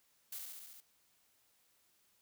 blue noise with echo, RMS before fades -44 dBFS, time 0.32-0.39 s, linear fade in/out 5 ms, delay 69 ms, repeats 6, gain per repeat -2 dB, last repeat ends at 0.804 s, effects white hiss -73 dBFS RMS until 2.21 s

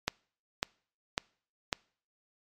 click train, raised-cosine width 0.2 ms, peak -10 dBFS, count 4, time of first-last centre 0.08-1.728 s, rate 1.82 Hz, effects noise-tail reverb RT60 0.5 s tail -26 dB re dry + MP3 96 kbps

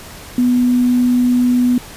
sine tone with quantisation, 246.9 Hz, B3, in tune, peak -10 dBFS, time 0.38-1.78 s, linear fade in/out 2 ms, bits 6, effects pink hiss -35 dBFS RMS until 1.96 s + resampled to 32000 Hz

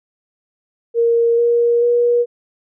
sine tone with pitch steps, 466.2 / 472.7 / 479.3 Hz, A#4 / A#4 / A#4, 0 / +24 / +48 cents, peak -11 dBFS, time 0.94-2.26 s, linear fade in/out 50 ms, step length 440 ms, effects none

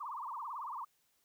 sine tone with vibrato, 1046.5 Hz, C6, in tune, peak -39 dBFS, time 0-0.85 s, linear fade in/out 10 ms, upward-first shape triangle, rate 18 Hz, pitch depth 290 cents each way, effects white hiss -75 dBFS RMS until 1.24 s

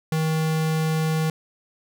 square tone, 158.4 Hz, D#3, 31 cents sharp, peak -21 dBFS, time 0.12-1.3 s, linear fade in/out 2 ms, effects none

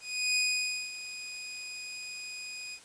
20% pulse tone with ADSR envelope, 2487 Hz, D#7, 1 cent flat, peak -20 dBFS, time 0-2.8 s, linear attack 360 ms, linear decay 540 ms, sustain -14 dB, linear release 65 ms, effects white hiss -54 dBFS RMS until 2.84 s + resampled to 22050 Hz

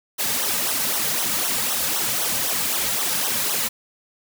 white noise with flanger, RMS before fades -23 dBFS, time 0.18-3.69 s, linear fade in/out 20 ms, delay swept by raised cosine 0.41 to 2.91 ms, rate 3.9 Hz, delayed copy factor -1, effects none

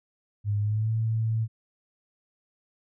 sine tone with pitch glide, 103.1 to 111.78 Hz, G#2 to A2, -12 to +28 cents, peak -23 dBFS, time 0.44-1.48 s, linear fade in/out 50 ms, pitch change +140 cents, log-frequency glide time 0.59-0.92 s, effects none

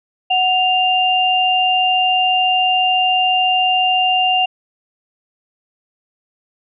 sine tone pair together, 740 / 2794 Hz, F#5 / F7, 0 / 0 cents, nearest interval octave + major seventh, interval 2300 cents, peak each -15 dBFS, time 0.3-4.46 s, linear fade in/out 10 ms, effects none

